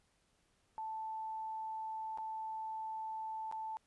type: tone with dropouts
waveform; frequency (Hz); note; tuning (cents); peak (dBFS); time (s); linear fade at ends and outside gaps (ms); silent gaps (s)
sine; 880; A5; 0; -39; 0.78-3.77; 0; 2.175-2.184 / 3.514-3.524
effects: pink hiss -75 dBFS RMS until 3.86 s + resampled to 24000 Hz